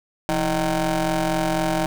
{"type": "ring-modulated tone", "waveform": "20% pulse", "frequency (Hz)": 150, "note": "D3", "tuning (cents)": 37, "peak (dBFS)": -12, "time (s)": [0.29, 1.86], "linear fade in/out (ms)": 0, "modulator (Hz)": 472, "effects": []}